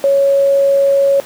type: tone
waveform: sine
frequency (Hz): 554.4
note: C#5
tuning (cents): 0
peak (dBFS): -8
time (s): 0.04-1.2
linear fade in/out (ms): 0
effects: pink hiss -35 dBFS RMS until 1.25 s + high-pass 200 Hz 12 dB/octave